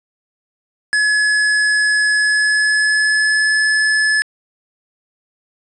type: tone with pitch glide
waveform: square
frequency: 1700 to 1721.7 Hz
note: G#6 to A6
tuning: +40 to -38 cents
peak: -13 dBFS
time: 0.93-4.22 s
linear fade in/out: 0 ms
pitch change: +22 cents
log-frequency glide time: 2.14-3.6 s
effects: resampled to 22050 Hz + 7-bit